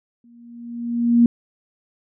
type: tone with exponential growth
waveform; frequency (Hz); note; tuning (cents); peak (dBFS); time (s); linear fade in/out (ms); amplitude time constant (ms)
sine; 236.4; A#3; +24; -8; 0.24-1.26; 2; 220
effects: none